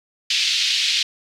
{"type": "band-pass noise", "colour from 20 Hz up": "white", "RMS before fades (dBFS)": -20, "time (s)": [0.3, 1.03], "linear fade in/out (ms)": 5, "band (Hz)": [2600, 4600], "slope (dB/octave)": 24, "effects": []}